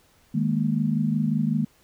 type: chord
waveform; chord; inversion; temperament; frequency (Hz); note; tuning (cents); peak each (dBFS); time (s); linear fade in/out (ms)
sine; D# suspended fourth; none; equal; 155.56 / 207.7 / 233.1; D#3 / G#3 / A#3; 0 / 0 / 0; -25; 0.34-1.65; 10
effects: pink hiss -60 dBFS RMS until 1.83 s

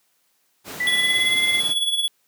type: noise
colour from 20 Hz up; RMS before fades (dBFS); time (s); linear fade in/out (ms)
pink; -34; 0.64-1.75; 50
type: tone with pitch glide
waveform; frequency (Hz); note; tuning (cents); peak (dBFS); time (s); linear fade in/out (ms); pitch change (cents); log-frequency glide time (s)
sine; 1975.5 to 2081; B6 to C7; 0 to -10; -20; 0.8-1.6; 5; +90; 0.92-1.39
type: tone with tremolo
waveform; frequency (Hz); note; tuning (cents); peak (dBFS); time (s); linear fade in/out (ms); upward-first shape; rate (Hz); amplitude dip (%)
square; 3384; G#7; +32; -17; 0.87-2.08; 0; triangle; 18; 70
effects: white hiss -66 dBFS RMS until 2.27 s + high-pass 150 Hz 12 dB/octave

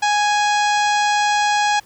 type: harmonic tone with a mistuned harmonic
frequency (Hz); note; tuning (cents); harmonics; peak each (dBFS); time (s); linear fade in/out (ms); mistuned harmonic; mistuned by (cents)
830.6; G#5; 0; 1 / 2 / 3 / 4 / 5 / 6 / 7 / 8 / 9; -16 / -22 / -26 / -28 / -30 / -32 / -33 / -34 / -35; 0.02-1.8; 10; 9; +41
effects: pink hiss -50 dBFS RMS until 1.85 s

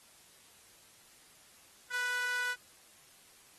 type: tone with high-pass filter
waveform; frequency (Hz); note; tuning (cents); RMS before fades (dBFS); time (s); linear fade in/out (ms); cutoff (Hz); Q
sawtooth; 493.9; B4; 0; -34; 1.9-2.56; 50; 1500; 4.6
effects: white hiss -60 dBFS RMS until 3.58 s + AAC 32 kbps

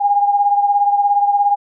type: beating tone pair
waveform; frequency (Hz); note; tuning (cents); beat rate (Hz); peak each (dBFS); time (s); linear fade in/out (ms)
sine; 811 / 828; G#5 / G#5; -41 / -5; 17; -12 / -19; 0-1.56; 20
effects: none

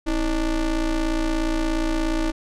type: ring-modulated tone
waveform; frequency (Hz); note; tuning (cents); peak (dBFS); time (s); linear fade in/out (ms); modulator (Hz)
square; 146.5; D3; -4; -18; 0.06-2.32; 20; 175
effects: low-pass 8000 Hz 12 dB/octave

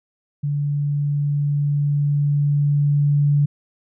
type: tone with level ramp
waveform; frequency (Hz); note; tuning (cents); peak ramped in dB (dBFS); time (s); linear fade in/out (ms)
sine; 144.7; D3; -25; -19 to -13; 0.43-3.46; 10
effects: none

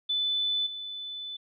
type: tone with level steps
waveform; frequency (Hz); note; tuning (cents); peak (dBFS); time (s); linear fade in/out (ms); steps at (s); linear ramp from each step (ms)
sine; 3501; A7; -9; -25 / -35; 0.09-1.37; 10; 0.66; 10
effects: none

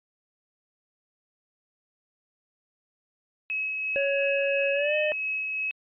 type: tone with tremolo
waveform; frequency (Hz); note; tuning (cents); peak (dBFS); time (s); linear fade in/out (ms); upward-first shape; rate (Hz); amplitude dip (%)
sine; 2566; E7; -47; -26; 3.5-5.71; 0; sine; 2.9; 25
type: tone with pitch glide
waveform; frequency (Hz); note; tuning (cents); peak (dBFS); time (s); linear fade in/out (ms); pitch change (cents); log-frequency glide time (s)
square; 557 to 607.4; C#5 to D#5; +8 to -42; -25; 3.96-5.12; 0; +150; 4.73-4.95
effects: resampled to 8000 Hz

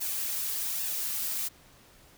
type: noise with flanger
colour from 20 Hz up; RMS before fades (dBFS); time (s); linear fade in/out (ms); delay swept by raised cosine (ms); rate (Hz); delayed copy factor
blue; -32; 0-1.49; 20; 1.1 to 4.9; 1.2; +0.55
effects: pink hiss -57 dBFS RMS until 2.17 s

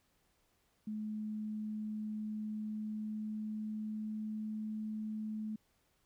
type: tone with pitch glide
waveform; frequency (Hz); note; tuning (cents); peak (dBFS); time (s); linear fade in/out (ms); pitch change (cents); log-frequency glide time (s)
sine; 214 to 215.7; A3 to A3; -48 to -34; -37; 0.87-5.56; 5; +14; 2.46-4.76
effects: pink hiss -75 dBFS RMS until 6.05 s

